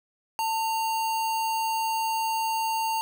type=tone with sample-and-hold; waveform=sine; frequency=895 Hz; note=A5; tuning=29 cents sharp; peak=-24 dBFS; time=0.39-3.01 s; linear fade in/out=0 ms; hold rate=3675 Hz; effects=none